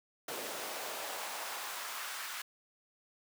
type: noise with high-pass filter sweep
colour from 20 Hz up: pink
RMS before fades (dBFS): -41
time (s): 0.28-2.42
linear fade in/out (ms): 5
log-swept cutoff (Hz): 410 to 1400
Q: 1.4
effects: none